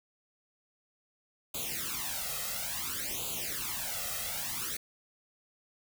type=noise with flanger; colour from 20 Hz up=white; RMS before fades=-36 dBFS; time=1.54-4.77 s; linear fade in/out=5 ms; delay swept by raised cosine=0.27 to 1.57 ms; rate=0.58 Hz; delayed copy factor=+1; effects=none